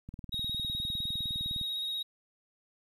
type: click train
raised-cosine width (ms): 5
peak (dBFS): -30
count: 31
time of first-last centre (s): 0.09-1.613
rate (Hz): 19.7
type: tone with vibrato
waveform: triangle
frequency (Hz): 3774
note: A#7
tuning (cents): +21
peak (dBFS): -31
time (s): 0.32-2.03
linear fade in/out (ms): 10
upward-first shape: square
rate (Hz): 16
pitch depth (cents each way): 16
effects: 11-bit